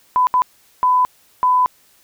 sine tone bursts at uneven times, 1002 Hz, B5, 25 cents sharp, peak -11 dBFS, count 4, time 0.16-0.27 / 0.34-0.42 / 0.83-1.05 / 1.43-1.66 s, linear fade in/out 0 ms, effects white hiss -54 dBFS RMS until 2.03 s

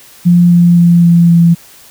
sine tone with pitch steps, 174.61 / 173.3 / 172.01 / 170.72 / 169.44 Hz, F3 / F3 / F3 / F3 / E3, 0 / -13 / -26 / -39 / +48 cents, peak -3 dBFS, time 0.25-1.55 s, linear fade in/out 20 ms, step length 260 ms, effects white hiss -39 dBFS RMS until 1.9 s

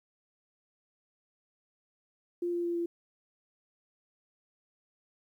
sine tone with pitch steps, 348.8 / 346.4 / 344 / 341.6 Hz, F4 / F4 / F4 / F4, -2 / -14 / -26 / -38 cents, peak -29 dBFS, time 2.42-2.86 s, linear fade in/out 5 ms, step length 110 ms, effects 11-bit

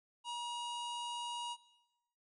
harmonic tone, 955 Hz, A#5, 42 cents sharp, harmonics 1 / 3 / 4 / 5 / 6 / 7 / 8 / 9 / 10, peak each -40 / -44 / -52 / -60 / -61 / -56 / -62 / -64 / -56 dBFS, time 0.24-1.57 s, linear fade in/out 50 ms, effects noise-tail reverb RT60 1.0 s tail -18 dB re dry

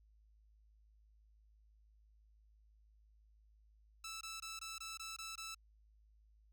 10% pulse tone bursts, 1318.5 Hz, E6, in tune, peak -37 dBFS, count 8, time 4.04-5.547 s, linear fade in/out 5 ms, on 170 ms, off 21 ms, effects added 53 Hz sine -65 dBFS peak until 6.52 s

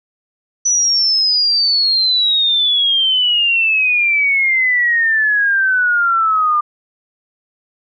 sine exponential sweep, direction down, 5970 to 1196 Hz, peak -11 dBFS, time 0.65-6.61 s, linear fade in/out 10 ms, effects none

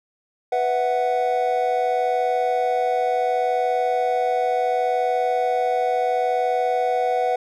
triangle chord, B suspended fourth, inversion none, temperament equal, 493.9 / 659.3 / 740 Hz, B4 / E5 / F#5, 0 / 0 / 0 cents, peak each -21 / -25 / -19 dBFS, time 0.52-7.36 s, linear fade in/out 5 ms, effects none

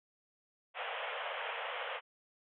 pink band-pass noise, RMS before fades -40 dBFS, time 0.74-2.01 s, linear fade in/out 50 ms, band 470 to 3300 Hz, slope 96 dB/octave, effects none

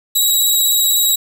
10% pulse tone with vibrato, 3866 Hz, B7, 38 cents flat, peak -5 dBFS, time 0.15-1.16 s, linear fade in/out 10 ms, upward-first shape sine, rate 16 Hz, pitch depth 24 cents each way, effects 7-bit

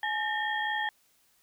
sine tone cluster, 848 / 1807 / 1871 / 3257 Hz, G#5 / A6 / A#6 / G#7, +36 / +46 / +6 / -34 cents, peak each -32 / -31 / -39 / -38 dBFS, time 0.03-0.89 s, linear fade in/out 2 ms, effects white hiss -67 dBFS RMS until 1.42 s

